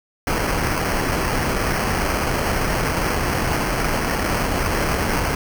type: noise with sample-and-hold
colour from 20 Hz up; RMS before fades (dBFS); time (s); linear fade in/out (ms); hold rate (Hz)
pink; -21; 0.27-5.35; 2; 3675
effects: none